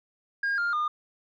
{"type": "tone with pitch steps", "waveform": "sine", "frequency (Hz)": [1621, 1403, 1214.4], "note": ["G#6", "F6", "D#6"], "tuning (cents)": [-42, 8, -42], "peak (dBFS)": -22, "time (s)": [0.43, 0.88], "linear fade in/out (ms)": 5, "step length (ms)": 150, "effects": ["tanh soft clip ceiling -23 dBFS"]}